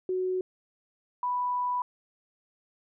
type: tone pair in turn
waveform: sine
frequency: 370 / 987.8 Hz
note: F#4 / B5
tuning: 0 / 0 cents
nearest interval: octave + perfect fourth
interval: 1700 cents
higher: second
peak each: -26 dBFS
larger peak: neither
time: 0.09-0.41 / 1.23-1.82 s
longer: second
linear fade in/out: 2 ms
effects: none